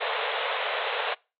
pink band-pass noise, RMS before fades -29 dBFS, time 0-1.15 s, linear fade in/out 20 ms, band 440 to 3800 Hz, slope 96 dB/octave, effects noise-tail reverb RT60 0.3 s tail -25 dB re dry

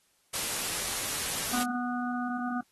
white noise, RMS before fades -32 dBFS, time 0.33-1.64 s, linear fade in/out 10 ms
harmonic tone, 245.5 Hz, B3, 10 cents flat, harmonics 1 / 3 / 5 / 6, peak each -31 / -36 / -38 / -39 dBFS, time 1.53-2.61 s, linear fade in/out 5 ms
effects white hiss -69 dBFS RMS until 2.71 s + AAC 32 kbps

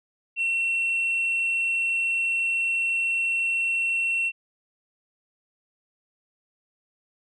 sine tone, 2714 Hz, E7, 50 cents sharp, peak -20 dBFS, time 0.36-4.32 s, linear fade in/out 50 ms, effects tanh soft clip ceiling -20 dBFS

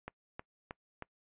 click train, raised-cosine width 0.5 ms, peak -26 dBFS, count 4, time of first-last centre 0.08-1.023 s, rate 3.18 Hz, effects noise-tail reverb RT60 0.1 s tail -24 dB re dry + resampled to 8000 Hz

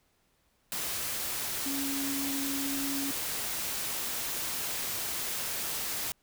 sine tone in noise, 276.7 Hz, C#4, 3 cents flat, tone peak -33 dBFS, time 1.66-3.11 s, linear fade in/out 0 ms, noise white, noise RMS -34 dBFS, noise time 0.72-6.12 s, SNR -2 dB, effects pink hiss -71 dBFS RMS until 6.22 s

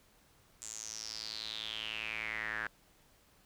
square tone with band-pass filter sweep, 55 Hz, A1, in tune, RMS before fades -41 dBFS, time 0.62-2.67 s, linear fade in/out 0 ms, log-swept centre 7500 to 1600 Hz, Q 6.9, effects pink hiss -66 dBFS RMS until 3.45 s

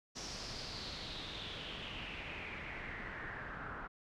pink noise with low-pass filter sweep, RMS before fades -45 dBFS, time 0.15-3.88 s, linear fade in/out 20 ms, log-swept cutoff 5700 to 1400 Hz, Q 4.6, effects none

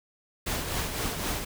pink noise with tremolo, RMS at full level -29 dBFS, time 0.46-1.45 s, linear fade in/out 10 ms, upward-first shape triangle, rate 3.9 Hz, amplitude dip 50%, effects none

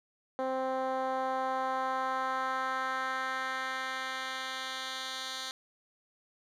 10% pulse tone with band-pass filter sweep, 261.6 Hz, C4, in tune, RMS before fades -34 dBFS, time 0.39-5.51 s, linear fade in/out 0 ms, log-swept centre 520 to 4200 Hz, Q 1.4, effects none

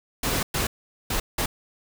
pink noise bursts at uneven times, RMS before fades -25 dBFS, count 4, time 0.23-0.43 / 0.54-0.67 / 1.1-1.2 / 1.38-1.46 s, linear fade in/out 5 ms, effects none

